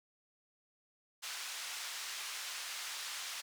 white band-pass noise, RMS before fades -43 dBFS, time 1.22-3.42 s, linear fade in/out 20 ms, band 1100 to 6200 Hz, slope 12 dB/octave, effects none

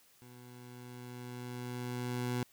20% pulse tone with level ramp, 123.3 Hz, B2, 2 cents flat, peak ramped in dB -48 to -27 dBFS, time 0.22-2.43 s, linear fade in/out 0 ms, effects white hiss -65 dBFS RMS until 2.52 s

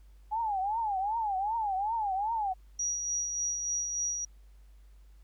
sine tone with vibrato, 834 Hz, G#5, 7 cents sharp, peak -28 dBFS, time 0.31-2.54 s, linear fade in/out 20 ms, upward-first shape triangle, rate 2.6 Hz, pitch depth 210 cents each way
sine tone with tremolo, 5770 Hz, F#8, 44 cents flat, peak -28 dBFS, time 2.79-4.25 s, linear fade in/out 5 ms, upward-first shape sine, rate 3.4 Hz, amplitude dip 40%
effects added 50 Hz sine -52 dBFS peak until 5.23 s + pink hiss -71 dBFS RMS until 5.23 s

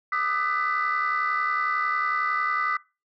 sine tone cluster, 1201 / 1272 / 1503 / 1990 Hz, D6 / D#6 / F#6 / B6, +38 / +38 / +27 / +13 cents, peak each -26 / -27 / -32 / -27 dBFS, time 0.12-2.77 s, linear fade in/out 5 ms, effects noise-tail reverb RT60 0.3 s tail -23 dB re dry + tanh soft clip ceiling -16 dBFS

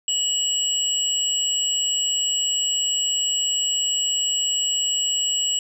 sine tone pair together, 2940 / 7723 Hz, F#7 / B8, -12 / -40 cents, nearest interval octave + perfect fourth, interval 1672 cents, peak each -22 dBFS, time 0.08-5.59 s, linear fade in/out 2 ms, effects tanh soft clip ceiling -12 dBFS

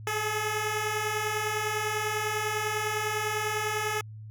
10% pulse beating tone pair, 419.3 / 429.3 Hz, G#4 / A4, +17 / -43 cents, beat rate 10 Hz, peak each -25 / -21 dBFS, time 0.07-4.01 s, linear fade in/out 2 ms, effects added 108 Hz sine -40 dBFS peak until 4.3 s

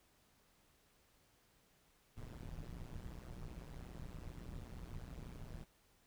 brown noise with amplitude modulation, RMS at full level -45 dBFS, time 2.16-5.65 s, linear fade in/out 20 ms, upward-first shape sine, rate 122 Hz, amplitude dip 100%, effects pink hiss -72 dBFS RMS until 6.06 s

